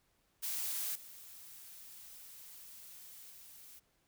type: noise with level steps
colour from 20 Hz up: blue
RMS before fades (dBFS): -38 / -53 / -55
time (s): 0.42-3.8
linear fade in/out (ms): 20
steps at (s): 0.95 / 3.3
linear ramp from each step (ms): 5
effects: pink hiss -75 dBFS RMS until 4.07 s